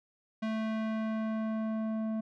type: tone with low-pass filter sweep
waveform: square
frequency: 220 Hz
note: A3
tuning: in tune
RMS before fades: -33 dBFS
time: 0.42-2.21 s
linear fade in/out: 10 ms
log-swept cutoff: 3300 to 700 Hz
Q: 0.73
effects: none